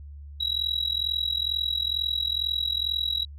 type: tone with amplitude modulation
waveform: sine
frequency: 3879 Hz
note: B7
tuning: 32 cents flat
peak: -19 dBFS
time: 0.4-3.25 s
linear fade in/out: 10 ms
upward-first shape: sine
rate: 42.2 Hz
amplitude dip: 95%
effects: tanh soft clip ceiling -19 dBFS + added 72 Hz sine -39 dBFS peak until 3.38 s